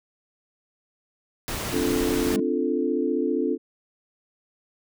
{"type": "noise", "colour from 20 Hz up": "pink", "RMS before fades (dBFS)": -30, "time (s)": [1.48, 2.36], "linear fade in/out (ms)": 0}
{"type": "chord", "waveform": "sine", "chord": "D minor seventh", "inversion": "third", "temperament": "equal with one note detuned", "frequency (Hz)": [258.8, 293.7, 349.2, 440], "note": ["C4", "D4", "F4", "A4"], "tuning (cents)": [-19, 0, 0, 0], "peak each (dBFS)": -27, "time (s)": [1.71, 3.58], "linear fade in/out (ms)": 50}
{"type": "tone with exponential growth", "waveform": "triangle", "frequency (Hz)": 207.7, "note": "G#3", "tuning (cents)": 0, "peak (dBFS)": -20, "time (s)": [2.15, 2.4], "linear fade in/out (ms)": 5, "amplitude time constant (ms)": 53}
{"effects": []}